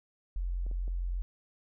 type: tone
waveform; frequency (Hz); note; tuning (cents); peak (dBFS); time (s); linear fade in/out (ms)
sine; 44.23; F1; +23; -30; 0.36-1.22; 0
type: clicks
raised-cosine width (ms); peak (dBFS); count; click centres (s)
2; -38; 3; 0.665 / 0.713 / 0.879
effects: none